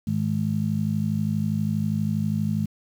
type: harmonic tone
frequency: 52.4 Hz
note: G#1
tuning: 16 cents sharp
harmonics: 2 / 3 / 4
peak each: -28 / -26 / -25 dBFS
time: 0.07-2.66 s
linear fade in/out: 5 ms
effects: 8-bit